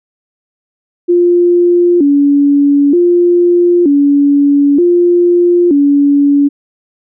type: tone with vibrato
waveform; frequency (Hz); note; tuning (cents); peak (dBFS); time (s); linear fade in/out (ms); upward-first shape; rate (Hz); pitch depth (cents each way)
sine; 315.7; D#4; +25; -5; 1.08-6.49; 20; square; 0.54; 180
effects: none